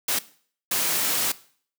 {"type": "noise bursts at uneven times", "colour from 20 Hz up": "white", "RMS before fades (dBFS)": -24, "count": 2, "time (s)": [[0.08, 0.19], [0.71, 1.32]], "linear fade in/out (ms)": 5, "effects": ["noise-tail reverb RT60 0.5 s tail -18 dB re dry", "high-pass 150 Hz 12 dB/octave"]}